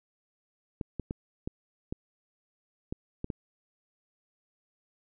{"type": "clicks", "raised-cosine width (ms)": 3, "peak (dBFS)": -20, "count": 8, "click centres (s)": [0.812, 0.997, 1.109, 1.475, 1.925, 2.925, 3.244, 3.302], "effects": []}